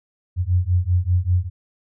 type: beating tone pair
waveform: sine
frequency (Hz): 87.31 / 92.41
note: F2 / F#2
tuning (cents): 0 / -2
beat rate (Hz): 5.1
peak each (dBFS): -19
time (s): 0.36-1.5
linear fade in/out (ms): 50
effects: none